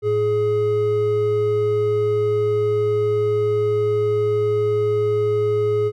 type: tone pair together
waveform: triangle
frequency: 110.97 / 420 Hz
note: A2 / G#4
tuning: +15 / +19 cents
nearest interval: octave + major seventh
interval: 2304 cents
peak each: -23 / -15 dBFS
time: 0.02-5.92 s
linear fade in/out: 50 ms
effects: none